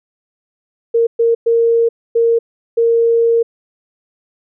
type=tone bursts at uneven times; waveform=sine; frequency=462.8 Hz; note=A#4; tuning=13 cents flat; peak=-9 dBFS; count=5; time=0.94-1.07 / 1.19-1.35 / 1.46-1.89 / 2.15-2.39 / 2.77-3.43 s; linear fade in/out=10 ms; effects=none